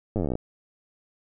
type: slowing click train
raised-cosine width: 2 ms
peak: -14 dBFS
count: 16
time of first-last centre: 0.16-0.354 s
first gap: 9 ms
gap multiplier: 1.05
effects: none